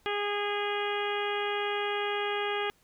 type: harmonic tone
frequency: 410.6 Hz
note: G#4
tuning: 20 cents flat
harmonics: 1 / 2 / 3 / 4 / 5 / 6 / 7 / 8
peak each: -32 / -35 / -37 / -38 / -39 / -40 / -40 / -41 dBFS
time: 0.06-2.7 s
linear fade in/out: 0 ms
effects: pink hiss -66 dBFS RMS until 2.83 s